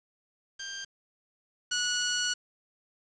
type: tone pair in turn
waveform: 10% pulse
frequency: 1586 / 1464.7 Hz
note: G6 / F#6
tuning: +20 / -18 cents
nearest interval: minor second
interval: 138 cents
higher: first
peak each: -27 / -18 dBFS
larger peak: second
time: 0.59-0.85 / 1.71-2.34 s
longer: second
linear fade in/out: 10 ms
effects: resampled to 16000 Hz + 8-bit